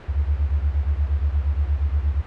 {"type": "beating tone pair", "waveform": "sine", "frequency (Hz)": [69.3, 77.8], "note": ["C#2", "D#2"], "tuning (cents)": [0, 0], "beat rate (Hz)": 8.5, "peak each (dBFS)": [-20, -23], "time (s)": [0.08, 2.22], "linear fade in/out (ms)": 20, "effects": ["pink hiss -41 dBFS RMS until 2.26 s", "low-pass 2000 Hz 12 dB/octave"]}